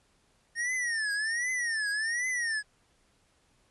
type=tone with vibrato; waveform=square; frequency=1830 Hz; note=A#6; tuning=32 cents flat; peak=-29 dBFS; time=0.55-2.63 s; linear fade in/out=50 ms; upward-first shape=triangle; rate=1.3 Hz; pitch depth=200 cents each way; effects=pink hiss -68 dBFS RMS until 3.7 s + resampled to 24000 Hz